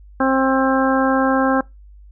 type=harmonic tone; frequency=265.3 Hz; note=C4; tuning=24 cents sharp; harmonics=1 / 2 / 3 / 4 / 5 / 6; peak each=-17 / -20 / -22 / -23 / -24 / -25 dBFS; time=0.2-1.61 s; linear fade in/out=5 ms; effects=noise-tail reverb RT60 0.2 s tail -23 dB re dry + added 50 Hz sine -40 dBFS peak until 2.11 s